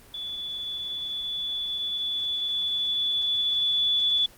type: tone with level ramp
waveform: sine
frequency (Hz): 3447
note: A7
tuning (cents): -36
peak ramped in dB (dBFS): -31 to -19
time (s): 0.14-4.26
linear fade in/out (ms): 2
effects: pink hiss -52 dBFS RMS until 4.37 s + Opus 24 kbps